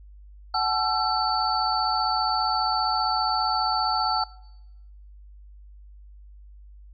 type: tone cluster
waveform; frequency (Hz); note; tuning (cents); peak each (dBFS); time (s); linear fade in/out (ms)
sine; 747 / 862 / 1342 / 4509; F#5 / A5 / E6 / C#8; +16 / -36 / +31 / +29; -27; 0.54-4.24; 5
effects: noise-tail reverb RT60 1.0 s tail -24 dB re dry + added 50 Hz sine -44 dBFS peak until 6.93 s